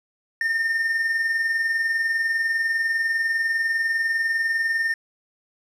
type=tone pair together; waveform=triangle; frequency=1815 / 1835 Hz; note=A#6 / A#6; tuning=-47 / -28 cents; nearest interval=unison; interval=19 cents; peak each=-19 / -29 dBFS; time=0.41-4.94 s; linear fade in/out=2 ms; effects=resampled to 32000 Hz